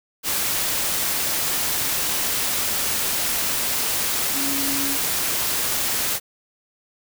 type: tone in noise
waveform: sine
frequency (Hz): 277.2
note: C#4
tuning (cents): 0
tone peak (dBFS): -28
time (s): 4.33-4.98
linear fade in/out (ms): 50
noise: white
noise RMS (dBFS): -23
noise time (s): 0.23-6.2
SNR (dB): -8
effects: none